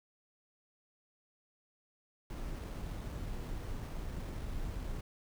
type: noise with sample-and-hold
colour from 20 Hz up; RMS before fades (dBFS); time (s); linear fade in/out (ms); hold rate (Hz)
brown; -40; 2.3-5.01; 2; 7350
effects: none